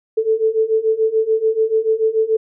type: beating tone pair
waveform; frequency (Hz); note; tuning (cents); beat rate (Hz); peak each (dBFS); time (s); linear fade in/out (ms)
sine; 437.6 / 444.5; A4 / A4; -9 / +18; 6.9; -18 / -16; 0.17-2.37; 10
effects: none

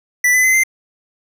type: tone with pitch steps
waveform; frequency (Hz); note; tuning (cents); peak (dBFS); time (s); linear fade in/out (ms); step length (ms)
square; 1975.5 / 2010 / 2045 / 2081; B6 / B6 / C7 / C7; 0 / +30 / -40 / -10; -11; 0.24-0.636; 5; 99
effects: none

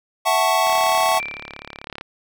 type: chord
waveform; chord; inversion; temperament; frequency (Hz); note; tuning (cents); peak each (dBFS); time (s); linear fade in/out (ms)
square; F# minor seventh; third; equal with one note detuned; 659.3 / 744.7 / 880 / 1108.7; E5 / F#5 / A5 / C#6; 0 / +11 / 0 / 0; -22; 0.25-1.2; 20
type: click train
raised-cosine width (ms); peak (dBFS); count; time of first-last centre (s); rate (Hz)
0.3; -16; 49; 0.67-2.011; 35.8
type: tone with exponential decay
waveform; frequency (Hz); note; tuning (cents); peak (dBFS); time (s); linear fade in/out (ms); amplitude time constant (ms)
sine; 2349; D7; 0; -23; 1.19-1.84; 5; 140
effects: none

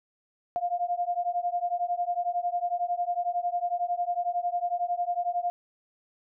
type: beating tone pair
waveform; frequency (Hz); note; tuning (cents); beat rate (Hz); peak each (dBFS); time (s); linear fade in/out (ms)
sine; 698.5 / 709.5; F5 / F5; 0 / +27; 11; -29 / -29; 0.56-5.5; 0
effects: none

